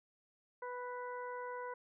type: harmonic tone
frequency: 493.9 Hz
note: B4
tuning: in tune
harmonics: 1 / 2 / 3 / 4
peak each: -44 / -44 / -50 / -56 dBFS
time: 0.62-1.74 s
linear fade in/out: 5 ms
effects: none